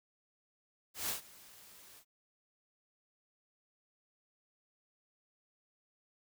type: noise with ADSR envelope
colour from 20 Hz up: white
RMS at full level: -35 dBFS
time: 0.94-2.05 s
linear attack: 150 ms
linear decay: 120 ms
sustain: -22 dB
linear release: 72 ms
effects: none